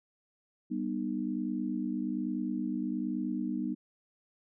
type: chord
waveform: sine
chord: G augmented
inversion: none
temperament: just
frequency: 196 / 245 / 306.2 Hz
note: G3 / B3 / D#4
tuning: 0 / -14 / -28 cents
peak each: -36 / -34 / -35 dBFS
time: 0.7-3.75 s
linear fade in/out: 20 ms
effects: none